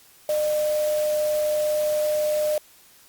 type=tone in noise; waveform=sine; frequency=605 Hz; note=D#5; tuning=49 cents flat; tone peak=-20 dBFS; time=0.29-2.58 s; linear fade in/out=2 ms; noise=white; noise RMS=-36 dBFS; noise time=0.29-2.58 s; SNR=+13 dB; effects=white hiss -53 dBFS RMS until 3.08 s + Opus 48 kbps